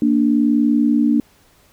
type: tone pair together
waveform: sine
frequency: 232.2 / 292.6 Hz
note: A#3 / D4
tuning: -7 / -6 cents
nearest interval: major third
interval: 401 cents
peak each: -15 dBFS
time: 0.02-1.2 s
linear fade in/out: 2 ms
effects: pink hiss -54 dBFS RMS until 1.72 s